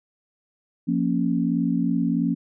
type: chord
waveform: sine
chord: Bb minor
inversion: second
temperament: equal with one note detuned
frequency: 174.61 / 233.1 / 276.1 Hz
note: F3 / Bb3 / Db4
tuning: 0 / 0 / -7 cents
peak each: -24 dBFS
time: 0.87-2.35 s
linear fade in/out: 20 ms
effects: none